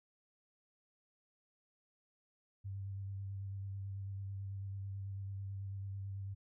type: tone with vibrato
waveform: sine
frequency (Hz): 98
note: G2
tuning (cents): 0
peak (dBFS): -40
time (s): 2.64-6.35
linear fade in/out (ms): 20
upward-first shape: square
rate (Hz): 9.1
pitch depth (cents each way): 16
effects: none